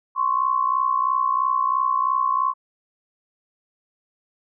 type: tone pair together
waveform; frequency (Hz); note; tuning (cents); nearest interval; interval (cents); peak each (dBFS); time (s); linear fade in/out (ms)
sine; 1045.7 / 1108.7; C6 / C#6; -1 / 0; minor second; 101; -21; 0.15-2.54; 50
effects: none